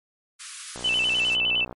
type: high-pass noise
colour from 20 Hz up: white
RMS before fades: -37 dBFS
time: 0.39-1.36 s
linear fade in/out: 20 ms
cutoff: 1100 Hz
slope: 96 dB/octave
type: click train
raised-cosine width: 1 ms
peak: -23 dBFS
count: 60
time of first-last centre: 0.76-1.727 s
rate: 61 Hz
type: tone with vibrato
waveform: sine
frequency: 2831 Hz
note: F7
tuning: 23 cents sharp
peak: -20 dBFS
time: 0.84-1.65 s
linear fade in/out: 10 ms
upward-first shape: square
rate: 9.8 Hz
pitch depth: 110 cents each way
effects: MP3 48 kbps